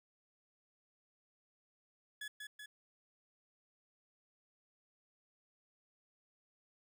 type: tone with echo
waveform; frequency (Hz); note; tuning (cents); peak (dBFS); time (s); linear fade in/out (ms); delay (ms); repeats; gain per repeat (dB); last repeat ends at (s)
30% pulse; 1700; G#6; +40; -40; 2.21-2.28; 5; 190; 2; -3; 2.66
effects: none